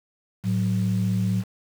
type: tone pair together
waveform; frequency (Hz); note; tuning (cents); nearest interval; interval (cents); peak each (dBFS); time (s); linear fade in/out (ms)
sine; 110 / 185.44; A2 / F#3; 0 / +4; major sixth; 904; -22; 0.43-1.44; 50
effects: tanh soft clip ceiling -15 dBFS + 7-bit